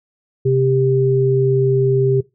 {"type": "tone pair together", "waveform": "sine", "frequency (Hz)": [131.3, 395.3], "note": ["C3", "G4"], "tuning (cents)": [6, 15], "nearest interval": "octave + perfect fifth", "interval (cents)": 1909, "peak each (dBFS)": -15, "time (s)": [0.45, 2.21], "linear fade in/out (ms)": 10, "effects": ["noise-tail reverb RT60 0.2 s tail -19 dB re dry"]}